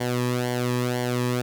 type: tone with flanger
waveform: sawtooth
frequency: 123.47 Hz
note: B2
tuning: in tune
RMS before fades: -25 dBFS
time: 0-1.42 s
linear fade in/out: 10 ms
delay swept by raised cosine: 0.78 to 1.41 ms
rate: 2 Hz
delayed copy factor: -0.75
effects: none